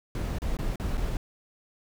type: noise with dropouts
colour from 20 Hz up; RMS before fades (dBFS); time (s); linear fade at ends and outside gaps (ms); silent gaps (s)
brown; -29; 0.15-1.17; 1; 0.385-0.419 / 0.569-0.588 / 0.758-0.798 / 0.972-0.977
effects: none